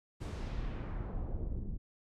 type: noise with low-pass filter sweep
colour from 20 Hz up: brown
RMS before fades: -38 dBFS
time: 0.2-1.78 s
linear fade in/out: 20 ms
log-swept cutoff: 10000 to 220 Hz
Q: 1
effects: none